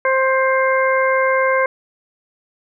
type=harmonic tone; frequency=527 Hz; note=C5; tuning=12 cents sharp; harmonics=1 / 2 / 3 / 4; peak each=-16 / -19 / -21 / -22 dBFS; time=0.05-1.66 s; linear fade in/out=2 ms; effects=none